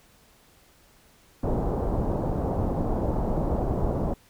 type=low-pass noise; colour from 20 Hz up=pink; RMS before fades=-26 dBFS; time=1.43-4.14 s; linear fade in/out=5 ms; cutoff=820 Hz; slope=24 dB/octave; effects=pink hiss -58 dBFS RMS until 4.29 s